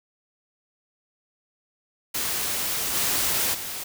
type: noise with level steps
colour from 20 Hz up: white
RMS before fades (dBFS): -27 / -24 / -33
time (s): 2.14-3.84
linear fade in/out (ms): 10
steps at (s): 2.94 / 3.53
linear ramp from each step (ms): 20
effects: none